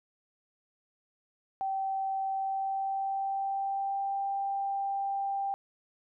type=tone with pitch glide; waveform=sine; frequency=774 to 789.8 Hz; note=G5 to G5; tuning=-22 to +13 cents; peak=-29 dBFS; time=1.61-5.54 s; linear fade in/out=0 ms; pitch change=+35 cents; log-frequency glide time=2.31-4.25 s; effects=none